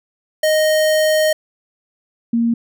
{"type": "tone pair in turn", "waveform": ["square", "sine"], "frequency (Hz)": [621, 232.6], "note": ["D#5", "A#3"], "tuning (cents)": [-3, -4], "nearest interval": "octave + perfect fourth", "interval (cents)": 1701, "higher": "first", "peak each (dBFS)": -13, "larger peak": "neither", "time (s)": [[0.43, 1.33], [2.33, 2.54]], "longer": "first", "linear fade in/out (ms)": 5, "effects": []}